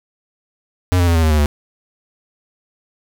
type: tone with pitch steps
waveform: square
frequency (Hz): 90.6 / 87.51 / 84.53 / 81.65 / 78.87 / 76.19 / 73.59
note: F#2 / F2 / E2 / E2 / D#2 / D#2 / D2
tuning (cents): -36 / +4 / +44 / -16 / +24 / -36 / +4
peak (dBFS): -12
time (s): 0.92-1.459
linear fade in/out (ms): 0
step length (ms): 77
effects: none